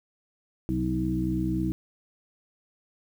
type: harmonic tone with a mistuned harmonic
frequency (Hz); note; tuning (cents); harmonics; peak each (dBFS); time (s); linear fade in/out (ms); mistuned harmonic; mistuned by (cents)
63.7; C2; -46; 1 / 2 / 3 / 4 / 5; -33 / -32 / -30 / -36 / -28; 0.69-1.72; 0; 3; -49
effects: 9-bit